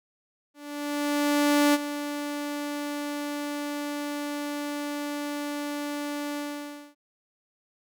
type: tone with ADSR envelope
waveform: sawtooth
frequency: 291.2 Hz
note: D4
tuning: 15 cents flat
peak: -14 dBFS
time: 0.54-6.95 s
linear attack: 1200 ms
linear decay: 33 ms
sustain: -12 dB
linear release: 580 ms
effects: none